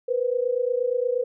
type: tone pair together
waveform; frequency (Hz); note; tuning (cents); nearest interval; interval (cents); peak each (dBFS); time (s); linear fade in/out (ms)
sine; 479.8 / 508.3; A#4 / B4; +50 / +50; minor second; 100; -24; 0.08-1.24; 10
effects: none